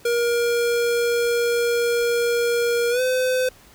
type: tone with pitch glide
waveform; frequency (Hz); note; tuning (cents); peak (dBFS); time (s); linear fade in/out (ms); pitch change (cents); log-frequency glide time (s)
square; 473.6 to 510.5; A#4 to C5; +27 to -43; -19; 0.05-3.49; 5; +130; 2.9-3.01
effects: pink hiss -50 dBFS RMS until 3.74 s